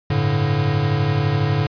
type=chord; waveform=square; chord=G suspended second; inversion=none; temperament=equal with one note detuned; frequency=98 / 110 / 144.23 Hz; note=G2 / A2 / D3; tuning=0 / 0 / -31 cents; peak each=-25 / -22 / -20 dBFS; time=0.1-1.67 s; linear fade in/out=5 ms; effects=resampled to 11025 Hz